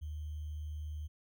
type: tone with sample-and-hold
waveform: sine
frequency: 76.1 Hz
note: D#2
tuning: 38 cents flat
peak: -38 dBFS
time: 0.01-1.08 s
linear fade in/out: 20 ms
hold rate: 3150 Hz
effects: none